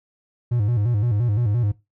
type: tone with vibrato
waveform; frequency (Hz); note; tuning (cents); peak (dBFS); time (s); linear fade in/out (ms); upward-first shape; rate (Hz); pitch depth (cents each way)
triangle; 111.5; A2; +23; -16; 0.51-1.72; 10; square; 5.8; 140
effects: noise-tail reverb RT60 0.2 s tail -17 dB re dry